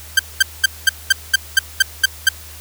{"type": "tone bursts", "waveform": "sawtooth", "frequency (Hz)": 1568, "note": "G6", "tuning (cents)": 0, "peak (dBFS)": -4, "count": 10, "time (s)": [0.17, 2.29], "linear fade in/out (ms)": 5, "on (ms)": 23, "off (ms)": 210, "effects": ["added 77 Hz sine -38 dBFS peak until 2.6 s", "white hiss -38 dBFS RMS until 2.6 s"]}